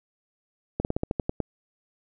slowing click train, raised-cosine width 2 ms, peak -12 dBFS, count 9, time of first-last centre 0.8-1.403 s, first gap 49 ms, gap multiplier 1.12, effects none

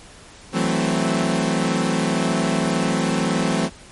sawtooth chord, F# half-diminished seventh, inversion third, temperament equal with one note detuned, 164.81 / 186.61 / 220 / 261.6 Hz, E3 / F#3 / A3 / C4, 0 / +15 / 0 / 0 cents, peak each -20 dBFS, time 0.52-3.7 s, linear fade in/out 50 ms, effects pink hiss -44 dBFS RMS until 3.91 s + MP3 48 kbps

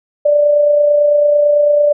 sine tone with amplitude modulation, 587.3 Hz, D5, in tune, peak -6 dBFS, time 0.25-1.93 s, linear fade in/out 10 ms, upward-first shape sine, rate 29 Hz, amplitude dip 35%, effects none

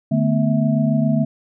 sine tone cluster, 149.5 / 220.8 / 248 / 653 Hz, D3 / A3 / B3 / E5, +31 / +6 / +7 / -17 cents, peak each -19 / -18 / -21 / -26 dBFS, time 0.11-1.25 s, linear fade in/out 10 ms, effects none

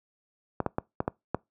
clicks, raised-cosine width 1 ms, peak -12 dBFS, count 6, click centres 0.603 / 0.663 / 0.784 / 1.004 / 1.079 / 1.346 s, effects noise-tail reverb RT60 0.2 s tail -24 dB re dry + high-pass 80 Hz 12 dB/octave

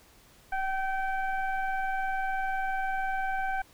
sine tone with frequency modulation, 767 Hz, G5, 38 cents flat, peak -27 dBFS, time 0.52-3.62 s, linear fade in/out 5 ms, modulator 777 Hz, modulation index 1.1, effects pink hiss -58 dBFS RMS until 3.73 s

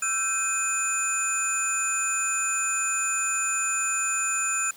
sine tone cluster, 1336 / 1565 / 2511 / 7040 / 9320 Hz, E6 / G6 / D#7 / A8 / D9, +23 / -3 / +15 / 0 / -14 cents, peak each -31 / -33 / -31 / -26 / -35 dBFS, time 0.02-4.71 s, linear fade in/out 5 ms, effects white hiss -50 dBFS RMS until 4.76 s

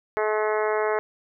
harmonic tone, 214.3 Hz, A3, 45 cents flat, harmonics 2 / 3 / 4 / 5 / 6 / 7 / 8 / 9 / 10, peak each -24 / -28 / -30 / -32 / -34 / -35 / -36 / -37 / -38 dBFS, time 0.17-0.99 s, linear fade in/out 0 ms, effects none

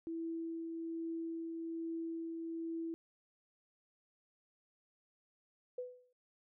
sine tone with tremolo, 329.6 Hz, E4, in tune, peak -37 dBFS, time 0.07-2.94 s, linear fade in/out 0 ms, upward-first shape triangle, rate 1.2 Hz, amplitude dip 30%
sine tone with exponential decay, 498 Hz, B4, 14 cents sharp, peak -36 dBFS, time 5.78-6.13 s, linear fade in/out 5 ms, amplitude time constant 74 ms
effects none

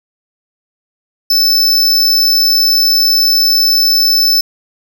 square tone, 5274 Hz, E8, in tune, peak -8 dBFS, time 1.3-4.41 s, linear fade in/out 5 ms, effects none

